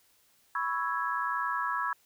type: chord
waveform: sine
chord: C# minor seventh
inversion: third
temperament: equal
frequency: 987.8 / 1108.7 / 1318.5 / 1661.2 Hz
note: B5 / C#6 / E6 / G#6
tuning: 0 / 0 / 0 / 0 cents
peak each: -34 dBFS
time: 0.55-1.93 s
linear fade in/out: 2 ms
effects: white hiss -66 dBFS RMS until 2.05 s